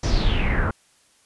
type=noise with low-pass filter sweep; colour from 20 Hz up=brown; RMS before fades=-20 dBFS; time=0.03-0.71 s; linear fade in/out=5 ms; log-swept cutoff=6100 to 1300 Hz; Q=5.9; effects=white hiss -59 dBFS RMS until 1.25 s + resampled to 24000 Hz